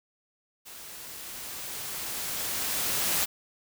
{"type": "noise with level ramp", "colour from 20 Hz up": "white", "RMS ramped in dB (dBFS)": [-45, -26], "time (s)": [0.65, 3.26], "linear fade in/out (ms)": 20, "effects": []}